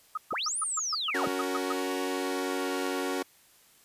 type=tone bursts; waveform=sine; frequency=1262 Hz; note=D#6; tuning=24 cents sharp; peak=-28 dBFS; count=11; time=0.15-1.725 s; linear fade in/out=5 ms; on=25 ms; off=130 ms
type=linear two-way sweep; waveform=sine; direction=up then down; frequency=31.98 to 9830 to 58.4 Hz; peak=-29 dBFS; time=0.32-1.28 s; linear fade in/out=10 ms; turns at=0.59 s
type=chord; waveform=sawtooth; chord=F# major; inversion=second; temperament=equal with one note detuned; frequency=279.6 / 370 / 466.2 Hz; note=C#4 / F#4 / A#4; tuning=+15 / 0 / 0 cents; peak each=-29 / -29 / -32 dBFS; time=1.14-3.23 s; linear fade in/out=10 ms
effects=white hiss -60 dBFS RMS until 3.84 s + resampled to 32000 Hz